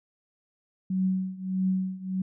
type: tone with tremolo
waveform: sine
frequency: 187.6 Hz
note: F#3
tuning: 24 cents sharp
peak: -21 dBFS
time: 0.9-2.22 s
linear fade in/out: 5 ms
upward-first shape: triangle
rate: 1.6 Hz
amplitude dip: 90%
effects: none